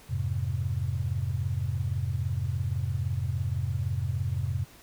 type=chord; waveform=sine; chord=F minor; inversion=none; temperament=just; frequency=87.31 / 104.77 / 130.96 Hz; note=F2 / Ab2 / C3; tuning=0 / +16 / +2 cents; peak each=-31 dBFS; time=0.09-4.65 s; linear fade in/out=20 ms; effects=pink hiss -53 dBFS RMS until 4.82 s